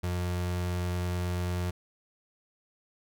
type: tone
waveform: 35% pulse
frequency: 89 Hz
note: F2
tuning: 33 cents sharp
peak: -27 dBFS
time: 0.03-1.71 s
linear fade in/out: 10 ms
effects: none